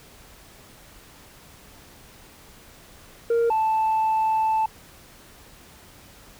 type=tone pair in turn; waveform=sine; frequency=465.5 / 878.7 Hz; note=A#4 / A5; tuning=-2 / -3 cents; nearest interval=major seventh; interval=1099 cents; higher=second; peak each=-15 / -17 dBFS; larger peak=first; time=3.3-3.5 / 3.5-4.66 s; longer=second; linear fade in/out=5 ms; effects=tanh soft clip ceiling -17 dBFS + pink hiss -49 dBFS RMS until 6.39 s